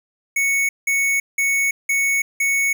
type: tone bursts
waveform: square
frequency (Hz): 2217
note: C#7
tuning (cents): 0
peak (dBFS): -17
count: 5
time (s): 0.36-2.73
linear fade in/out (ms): 5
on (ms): 330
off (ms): 180
effects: none